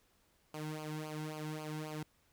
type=tone with flanger; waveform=sawtooth; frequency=154 Hz; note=D#3; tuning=17 cents flat; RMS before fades=-42 dBFS; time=0.54-2.03 s; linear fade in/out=2 ms; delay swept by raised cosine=0.53 to 1.73 ms; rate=3.7 Hz; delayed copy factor=-0.8; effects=pink hiss -72 dBFS RMS until 2.32 s